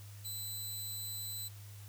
5% pulse tone, 4004 Hz, B7, 23 cents sharp, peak -33 dBFS, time 0.24-1.49 s, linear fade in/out 20 ms, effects added 102 Hz sine -48 dBFS peak until 1.88 s + white hiss -58 dBFS RMS until 1.88 s

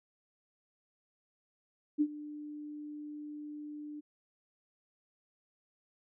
sine tone with ADSR envelope, 297.7 Hz, D4, 24 cents sharp, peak -23 dBFS, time 1.98-4.01 s, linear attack 31 ms, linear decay 59 ms, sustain -18 dB, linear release 18 ms, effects none

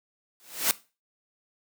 white noise with exponential growth, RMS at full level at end -20 dBFS, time 0.4-0.71 s, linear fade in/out 0 ms, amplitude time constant 66 ms, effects noise-tail reverb RT60 0.3 s tail -18 dB re dry + high-pass 200 Hz 12 dB/octave

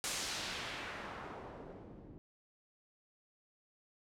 white noise with low-pass filter sweep, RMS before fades -44 dBFS, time 0.04-2.18 s, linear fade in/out 0 ms, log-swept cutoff 8600 to 230 Hz, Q 1, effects none

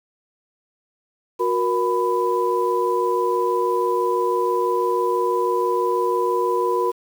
sine tone cluster, 365.6 / 471.7 / 996 Hz, F#4 / A#4 / B5, -21 / +20 / +14 cents, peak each -22 dBFS, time 1.39-6.92 s, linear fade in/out 20 ms, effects 7-bit

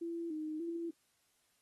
sine tone with vibrato, 322.9 Hz, E4, 36 cents flat, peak -37 dBFS, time 0.01-0.91 s, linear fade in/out 10 ms, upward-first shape square, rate 1.7 Hz, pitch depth 72 cents each way, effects white hiss -75 dBFS RMS until 1.61 s + AAC 32 kbps

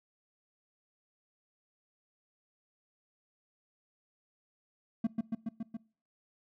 triangle tone with echo, 225.4 Hz, A3, 42 cents sharp, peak -24 dBFS, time 5.04-5.07 s, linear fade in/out 5 ms, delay 140 ms, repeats 5, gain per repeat -2 dB, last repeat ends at 5.77 s, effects noise-tail reverb RT60 0.4 s tail -21 dB re dry

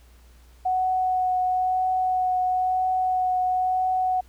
sine tone with vibrato, 740 Hz, F#5, in tune, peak -20 dBFS, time 0.65-4.21 s, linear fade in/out 10 ms, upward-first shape triangle, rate 1 Hz, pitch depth 12 cents each way, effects added 60 Hz sine -49 dBFS peak until 4.28 s + pink hiss -59 dBFS RMS until 4.28 s

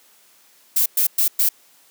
violet noise bursts, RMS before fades -17 dBFS, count 4, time 0.76-1.49 s, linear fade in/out 5 ms, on 100 ms, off 110 ms, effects white hiss -54 dBFS RMS until 1.9 s + high-pass 200 Hz 12 dB/octave

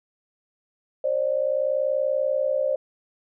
sine tone pair together, 536 / 596.4 Hz, C5 / D5, +42 / +27 cents, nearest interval major second, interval 185 cents, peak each -23 / -24 dBFS, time 1.04-2.76 s, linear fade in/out 5 ms, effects none

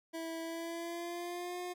25% pulse tone with pitch glide, 327.9 to 357.6 Hz, E4 to F4, -9 to +41 cents, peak -35 dBFS, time 0.13-1.74 s, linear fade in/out 20 ms, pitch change +150 cents, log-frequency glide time 0.41-1.59 s, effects none

